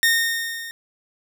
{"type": "tone with level ramp", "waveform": "sawtooth", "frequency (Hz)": 1839, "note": "A#6", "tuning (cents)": -24, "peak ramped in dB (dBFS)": [-10, -29], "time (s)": [0.03, 0.71], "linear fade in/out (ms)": 0, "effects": []}